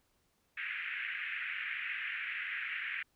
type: band-pass noise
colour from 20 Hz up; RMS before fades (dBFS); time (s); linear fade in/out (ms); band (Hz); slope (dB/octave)
pink; -39; 0.57-3.03; 5; 1600 to 2600; 48
effects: pink hiss -75 dBFS RMS until 3.15 s